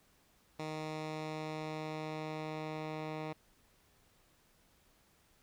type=tone with low-pass filter sweep; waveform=10% pulse; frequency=155.56 Hz; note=D#3; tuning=in tune; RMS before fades=-41 dBFS; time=0.59-3.33 s; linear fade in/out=5 ms; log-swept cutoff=6300 to 3200 Hz; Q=0.72; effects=pink hiss -69 dBFS RMS until 5.42 s